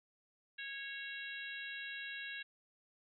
harmonic tone, 550 Hz, C#5, 14 cents flat, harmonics 3 / 4 / 5 / 6 / 7, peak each -45 / -51 / -48 / -54 / -51 dBFS, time 0.58-2.43 s, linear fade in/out 10 ms, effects none

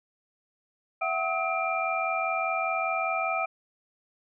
sine tone cluster, 667 / 752 / 1279 / 2377 Hz, E5 / F#5 / D#6 / D7, +20 / +28 / +47 / +20 cents, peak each -31 dBFS, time 1.01-3.46 s, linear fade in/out 10 ms, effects none

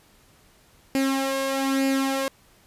sawtooth tone with flanger, 270 Hz, C#4, 45 cents flat, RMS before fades -24 dBFS, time 0.95-2.28 s, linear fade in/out 0 ms, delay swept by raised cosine 0.41 to 1.91 ms, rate 1.1 Hz, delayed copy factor +0.6, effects pink hiss -57 dBFS RMS until 2.66 s + resampled to 32000 Hz

